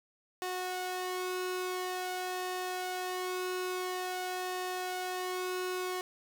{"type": "tone with flanger", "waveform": "sawtooth", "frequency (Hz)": 366.4, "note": "F#4", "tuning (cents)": -17, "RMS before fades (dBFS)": -36, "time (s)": [0.42, 6.01], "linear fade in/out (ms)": 0, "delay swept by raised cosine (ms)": [1.1, 1.98], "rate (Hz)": 0.48, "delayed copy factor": 0.5, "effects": []}